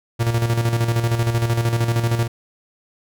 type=tone with tremolo; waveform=45% pulse; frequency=116.54 Hz; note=A#2; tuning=in tune; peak=-15 dBFS; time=0.19-2.28 s; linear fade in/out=20 ms; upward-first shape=square; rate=13 Hz; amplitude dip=55%; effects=none